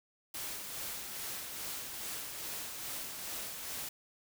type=noise with tremolo; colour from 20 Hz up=white; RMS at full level=-40 dBFS; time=0.34-3.89 s; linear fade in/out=5 ms; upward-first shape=sine; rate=2.4 Hz; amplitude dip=35%; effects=none